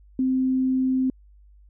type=tone; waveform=sine; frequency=260 Hz; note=C4; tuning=11 cents flat; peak=-19 dBFS; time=0.19-1.1 s; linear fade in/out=2 ms; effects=added 50 Hz sine -49 dBFS peak until 1.69 s